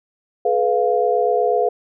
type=chord; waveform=sine; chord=F diminished; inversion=first; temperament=equal with one note detuned; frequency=425.7 / 493.9 / 698.5 Hz; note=Ab4 / Cb5 / F5; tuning=+43 / 0 / 0 cents; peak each=-19 dBFS; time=0.45-1.69 s; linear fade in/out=5 ms; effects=none